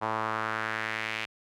sawtooth tone with band-pass filter sweep, 110 Hz, A2, in tune, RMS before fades -32 dBFS, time 0.01-1.26 s, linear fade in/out 20 ms, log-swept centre 960 to 2500 Hz, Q 2.4, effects none

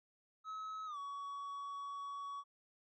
triangle tone with pitch glide, 1286 to 1126 Hz, E6 to C#6, -43 to +27 cents, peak -40 dBFS, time 0.44-2.44 s, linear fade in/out 50 ms, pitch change -230 cents, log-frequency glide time 0.86-0.98 s, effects MP3 32 kbps

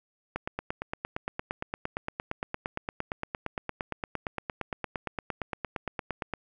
click train, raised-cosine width 0.5 ms, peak -16 dBFS, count 53, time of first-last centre 0.36-6.337 s, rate 8.7 Hz, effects none

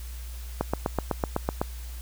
click train, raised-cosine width 1 ms, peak -10 dBFS, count 9, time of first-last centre 0.61-1.615 s, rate 7.96 Hz, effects added 60 Hz sine -35 dBFS peak until 2.01 s + white hiss -48 dBFS RMS until 2.01 s

